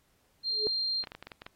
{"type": "tone", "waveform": "sine", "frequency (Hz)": 4186, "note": "C8", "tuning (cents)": 0, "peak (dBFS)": -28, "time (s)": [0.43, 1.05], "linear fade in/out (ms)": 50}
{"type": "tone with exponential growth", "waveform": "sine", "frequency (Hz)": 425.2, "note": "G#4", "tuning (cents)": 41, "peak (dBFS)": -25, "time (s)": [0.49, 0.67], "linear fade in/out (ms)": 0, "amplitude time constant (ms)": 38}
{"type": "clicks", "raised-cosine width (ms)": 0.3, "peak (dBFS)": -26, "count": 9, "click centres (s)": [1.039, 1.072, 1.119, 1.15, 1.226, 1.27, 1.318, 1.419, 1.465]}
{"effects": ["pink hiss -70 dBFS RMS until 1.55 s", "AAC 48 kbps"]}